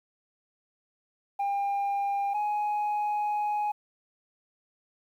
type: tone pair in turn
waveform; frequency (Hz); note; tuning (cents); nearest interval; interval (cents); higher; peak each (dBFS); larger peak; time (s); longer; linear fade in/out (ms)
sine; 801 / 835.4; G5 / G#5; +37 / +10; minor second; 73; second; -23; neither; 1.39-2.34 / 2.34-3.72; second; 10
effects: tanh soft clip ceiling -25 dBFS + 10-bit